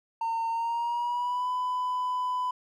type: tone with pitch glide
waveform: triangle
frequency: 912 to 1000.3 Hz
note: A#5 to B5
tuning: -38 to +22 cents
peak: -24 dBFS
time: 0.21-2.51 s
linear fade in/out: 5 ms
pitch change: +160 cents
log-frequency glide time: 0.49-1.49 s
effects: tanh soft clip ceiling -21 dBFS